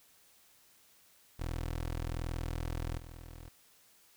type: tone with level steps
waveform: 20% pulse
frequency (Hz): 41.2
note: E1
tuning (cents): 0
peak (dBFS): -30 / -42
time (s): 1.39-3.49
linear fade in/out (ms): 10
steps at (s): 2.97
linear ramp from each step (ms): 10
effects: white hiss -64 dBFS RMS until 4.16 s